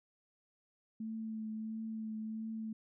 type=tone with vibrato; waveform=sine; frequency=220 Hz; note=A3; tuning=in tune; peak=-38 dBFS; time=1-2.73 s; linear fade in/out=5 ms; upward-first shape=triangle; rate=1.5 Hz; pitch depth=21 cents each way; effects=none